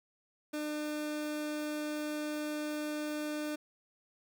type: tone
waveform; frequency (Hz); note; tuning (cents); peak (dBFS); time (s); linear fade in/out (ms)
30% pulse; 300.9; D4; +42; -32; 0.53-3.56; 10
effects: none